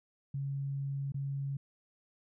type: tone with dropouts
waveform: sine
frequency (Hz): 138.59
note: C#3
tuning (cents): 0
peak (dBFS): -33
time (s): 0.34-1.57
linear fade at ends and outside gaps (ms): 5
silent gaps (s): 1.121-1.143
effects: none